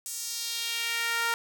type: tone with high-pass filter sweep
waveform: sawtooth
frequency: 464.2 Hz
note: A#4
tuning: 7 cents flat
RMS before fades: -31 dBFS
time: 0.06-1.34 s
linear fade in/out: 0 ms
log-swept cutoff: 7800 to 1200 Hz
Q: 1.6
effects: none